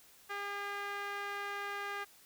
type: tone with band-pass filter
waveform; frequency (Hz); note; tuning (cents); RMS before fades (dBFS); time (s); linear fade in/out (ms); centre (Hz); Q
sawtooth; 404.1; G#4; -47; -40; 0.29-2.05; 20; 1600; 1.6
effects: white hiss -61 dBFS RMS until 2.25 s